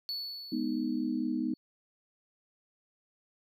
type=tone with exponential decay; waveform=triangle; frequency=4435 Hz; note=C#8; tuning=in tune; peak=-31 dBFS; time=0.09-1.57 s; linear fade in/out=0 ms; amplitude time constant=320 ms
type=chord; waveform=sine; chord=G# minor; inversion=none; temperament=equal; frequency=207.7 / 246.9 / 311.1 Hz; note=G#3 / B3 / D#4; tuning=0 / 0 / 0 cents; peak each=-37 / -32 / -33 dBFS; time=0.52-1.54 s; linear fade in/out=5 ms
effects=none